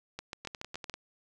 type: two click trains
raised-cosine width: 0.2 ms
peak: -21 / -23 dBFS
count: 6 / 6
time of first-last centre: 0.19-0.897 / 0.45-0.94 s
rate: 7.07 / 10.2 Hz
effects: none